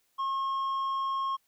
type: tone with tanh clipping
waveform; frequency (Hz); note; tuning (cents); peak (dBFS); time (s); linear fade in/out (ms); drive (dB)
sine; 1080; C#6; -45; -29; 0.18-1.37; 20; 5
effects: white hiss -72 dBFS RMS until 1.47 s